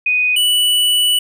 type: tone pair in turn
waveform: sine / square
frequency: 2489 / 2960 Hz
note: D#7 / F#7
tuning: 0 / 0 cents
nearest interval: minor third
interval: 300 cents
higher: second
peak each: -12 dBFS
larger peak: neither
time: 0.06-0.36 / 0.36-1.19 s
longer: second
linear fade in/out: 5 ms
effects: none